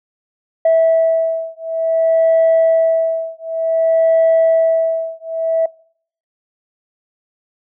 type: beating tone pair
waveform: sine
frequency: 653 / 653.55 Hz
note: E5 / E5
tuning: -17 / -15 cents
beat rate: 0.55 Hz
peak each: -13 dBFS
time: 0.65-5.66 s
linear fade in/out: 5 ms
effects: noise-tail reverb RT60 0.6 s tail -24 dB re dry + tanh soft clip ceiling -6 dBFS